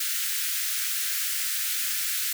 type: high-pass noise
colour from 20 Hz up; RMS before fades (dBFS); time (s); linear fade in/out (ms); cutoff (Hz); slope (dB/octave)
white; -28; 0-2.33; 5; 1400; 48
effects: none